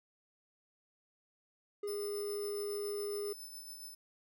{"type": "tone", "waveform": "triangle", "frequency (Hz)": 410.5, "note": "G#4", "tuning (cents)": -20, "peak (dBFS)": -34, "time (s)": [1.83, 3.33], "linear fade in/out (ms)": 5}
{"type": "tone with tremolo", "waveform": "10% pulse", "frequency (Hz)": 5274, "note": "E8", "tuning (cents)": 0, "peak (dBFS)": -39, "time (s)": [1.87, 3.95], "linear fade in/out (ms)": 10, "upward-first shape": "sine", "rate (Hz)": 7.2, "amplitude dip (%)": 40}
{"effects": []}